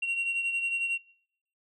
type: beating tone pair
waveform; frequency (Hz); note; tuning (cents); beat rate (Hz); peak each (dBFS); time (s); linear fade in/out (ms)
sine; 2745 / 2756; F7 / F7; -31 / -24; 11; -26 / -33; 0.02-0.98; 10
effects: noise-tail reverb RT60 0.7 s tail -26 dB re dry + tanh soft clip ceiling -25 dBFS